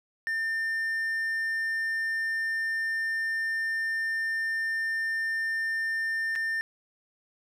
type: tone with dropouts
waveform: triangle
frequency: 1800 Hz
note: A6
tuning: 39 cents sharp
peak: -25 dBFS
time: 0.27-6.61 s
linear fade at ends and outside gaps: 0 ms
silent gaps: 6.354-6.359 s
effects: none